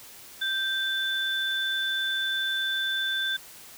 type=tone pair together; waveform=sine; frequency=1568 / 3520 Hz; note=G6 / A7; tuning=0 / 0 cents; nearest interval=octave + major second; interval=1400 cents; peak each=-28 dBFS; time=0.41-3.37 s; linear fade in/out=10 ms; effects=white hiss -47 dBFS RMS until 3.77 s